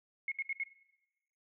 sine tone bursts, 2171 Hz, C#7, 37 cents flat, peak -32 dBFS, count 4, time 0.28-0.635 s, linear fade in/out 2 ms, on 37 ms, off 69 ms, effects noise-tail reverb RT60 1.0 s tail -19 dB re dry

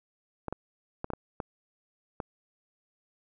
clicks, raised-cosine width 1 ms, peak -19 dBFS, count 7, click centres 0.483 / 0.526 / 1.044 / 1.103 / 1.135 / 1.402 / 2.202 s, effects none

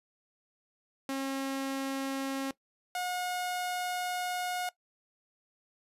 sawtooth tone pair in turn, 270.6 / 722.4 Hz, C#4 / F#5, -42 / -42 cents, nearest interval octave + perfect fourth, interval 1700 cents, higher second, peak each -28 dBFS, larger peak neither, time 1.09-2.51 / 2.95-4.69 s, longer second, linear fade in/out 2 ms, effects noise-tail reverb RT60 0.1 s tail -19 dB re dry + resampled to 32000 Hz

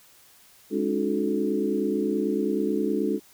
sine tone cluster, 207.2 / 277.1 / 306.5 / 363.8 / 433.2 Hz, G#3 / C#4 / D#4 / F#4 / A4, -4 / -1 / -26 / -29 / -27 cents, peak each -29 dBFS, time 0.7-3.2 s, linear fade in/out 50 ms, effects white hiss -55 dBFS RMS until 3.33 s

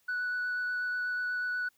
sine tone with vibrato, 1480 Hz, F#6, in tune, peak -28 dBFS, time 0.08-1.69 s, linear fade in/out 10 ms, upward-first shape sine, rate 8.2 Hz, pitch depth 9 cents each way, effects tanh soft clip ceiling -28 dBFS + white hiss -70 dBFS RMS until 1.77 s

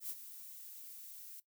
violet noise with ADSR envelope, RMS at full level -40 dBFS, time 0-1.4 s, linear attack 96 ms, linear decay 46 ms, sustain -11 dB, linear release 3 ms, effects noise-tail reverb RT60 0.1 s tail -17 dB re dry

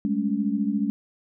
sine tone cluster, 200.2 / 214.3 / 281.8 Hz, G3 / A3 / C#4, +37 / -45 / +29 cents, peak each -27 / -25 / -27 dBFS, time 0.05-0.9 s, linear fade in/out 0 ms, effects none

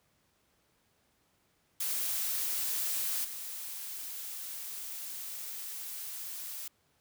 blue noise with level steps, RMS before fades -33 / -41 dBFS, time 1.8-6.68 s, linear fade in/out 5 ms, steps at 3.24 s, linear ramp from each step 10 ms, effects pink hiss -72 dBFS RMS until 7 s + high-pass 60 Hz 12 dB/octave

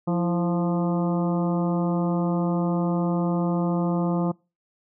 harmonic tone with a mistuned harmonic, 174.61 Hz, F3, in tune, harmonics 1 / 2 / 3 / 4 / 5 / 6 / 7, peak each -22 / -28 / -32 / -34 / -36 / -38 / -39 dBFS, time 0.07-4.32 s, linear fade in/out 10 ms, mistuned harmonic 2, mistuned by -70 cents, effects noise-tail reverb RT60 0.3 s tail -26 dB re dry

